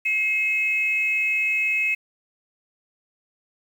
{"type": "tone pair together", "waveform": "sine", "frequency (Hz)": [2140, 2566], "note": ["C7", "E7"], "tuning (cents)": [38, -47], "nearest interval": "minor third", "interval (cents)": 315, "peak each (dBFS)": [-25, -20], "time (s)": [0.05, 1.95], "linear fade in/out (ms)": 10, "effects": ["tanh soft clip ceiling -12 dBFS", "8-bit"]}